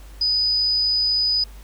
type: tone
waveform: sine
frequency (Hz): 4978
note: D#8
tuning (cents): 0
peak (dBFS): -17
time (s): 0.21-1.44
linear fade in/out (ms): 5
effects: added 50 Hz sine -38 dBFS peak until 1.63 s + pink hiss -50 dBFS RMS until 1.63 s